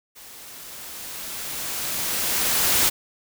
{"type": "noise with level ramp", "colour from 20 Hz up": "white", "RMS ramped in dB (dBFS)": [-44, -18], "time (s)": [0.15, 2.9], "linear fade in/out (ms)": 20, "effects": []}